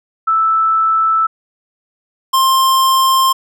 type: tone pair in turn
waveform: sine / square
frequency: 1317 / 1055.9 Hz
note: E6 / C6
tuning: -2 / +15 cents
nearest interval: major third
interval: 383 cents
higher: first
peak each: -10 dBFS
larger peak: neither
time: 0.27-1.27 / 2.33-3.33 s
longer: neither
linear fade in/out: 10 ms
effects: none